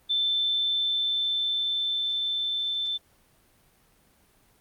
sine tone with level ramp, 3539 Hz, A7, 9 cents sharp, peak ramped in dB -22 to -26 dBFS, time 0.09-2.98 s, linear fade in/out 20 ms, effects pink hiss -62 dBFS RMS until 4.6 s + Opus 32 kbps

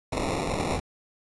white noise with sample-and-hold, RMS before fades -28 dBFS, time 0.12-0.8 s, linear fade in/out 10 ms, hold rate 1575 Hz, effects resampled to 24000 Hz

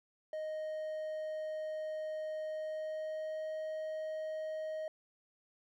triangle tone with pitch glide, 622 to 626.3 Hz, D#5 to D#5, -1 to +11 cents, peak -35 dBFS, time 0.33-4.88 s, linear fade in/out 2 ms, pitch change +12 cents, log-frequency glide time 2.43-3.51 s, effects none

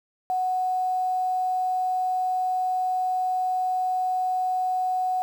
sine tone with quantisation, 740 Hz, F#5, in tune, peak -22 dBFS, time 0.3-5.22 s, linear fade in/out 0 ms, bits 8, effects none

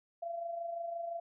sine tone with amplitude modulation, 680 Hz, F5, 46 cents flat, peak -34 dBFS, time 0.22-1.2 s, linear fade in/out 10 ms, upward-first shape sine, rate 25.8 Hz, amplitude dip 50%, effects none

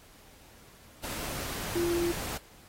sine tone in noise, 343.9 Hz, F4, 27 cents flat, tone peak -26 dBFS, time 1.75-2.12 s, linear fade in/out 10 ms, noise pink, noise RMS -37 dBFS, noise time 1.03-2.38 s, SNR +8 dB, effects pink hiss -56 dBFS RMS until 2.68 s + AAC 48 kbps

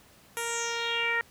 10% pulse tone with low-pass filter sweep, 466.2 Hz, A#4, in tune, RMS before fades -30 dBFS, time 0.37-1.21 s, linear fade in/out 0 ms, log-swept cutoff 11000 to 1800 Hz, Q 4.4, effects pink hiss -57 dBFS RMS until 1.3 s + high-pass 60 Hz 12 dB/octave

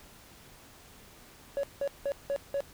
triangle tone bursts, 560 Hz, C#5, 18 cents sharp, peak -25 dBFS, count 5, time 1.57-2.605 s, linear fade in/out 0 ms, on 63 ms, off 180 ms, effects tanh soft clip ceiling -22 dBFS + pink hiss -54 dBFS RMS until 2.73 s

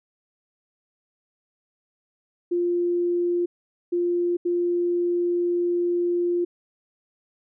sine tone bursts at uneven times, 349.5 Hz, F4, 1 cent sharp, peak -20 dBFS, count 3, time 2.51-3.46 / 3.92-4.37 / 4.45-6.45 s, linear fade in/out 10 ms, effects none

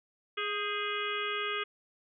harmonic tone with a mistuned harmonic, 415.3 Hz, G#4, in tune, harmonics 1 / 3 / 4 / 5 / 6 / 7 / 8, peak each -38 / -36 / -40 / -39 / -40 / -40 / -41 dBFS, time 0.37-1.64 s, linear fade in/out 10 ms, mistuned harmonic 4, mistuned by -71 cents, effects none

